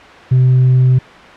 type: tone with tanh clipping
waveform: triangle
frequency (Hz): 128.1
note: C3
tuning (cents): -36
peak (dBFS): -7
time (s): 0.31-0.99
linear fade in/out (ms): 10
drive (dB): 6
effects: white hiss -35 dBFS RMS until 1.36 s + low-pass 2000 Hz 12 dB/octave